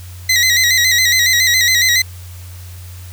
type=tone with vibrato; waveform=20% pulse; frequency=1975.5 Hz; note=B6; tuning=in tune; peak=-5 dBFS; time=0.29-2.02 s; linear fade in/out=5 ms; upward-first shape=square; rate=7.2 Hz; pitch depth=59 cents each way; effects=added 90 Hz sine -30 dBFS peak until 3.12 s + white hiss -41 dBFS RMS until 3.12 s